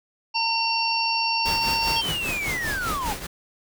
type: harmonic tone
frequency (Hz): 911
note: A#5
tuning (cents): -40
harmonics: 1 / 3 / 5 / 6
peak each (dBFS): -25 / -26 / -27 / -29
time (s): 0.34-2.02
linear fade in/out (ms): 20
type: noise with tremolo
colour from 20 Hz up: pink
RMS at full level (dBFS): -28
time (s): 1.45-3.27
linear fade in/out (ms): 10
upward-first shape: triangle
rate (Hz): 5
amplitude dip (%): 75
type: linear sweep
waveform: triangle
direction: down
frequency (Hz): 3274 to 797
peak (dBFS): -24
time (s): 1.96-3.13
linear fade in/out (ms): 5
effects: none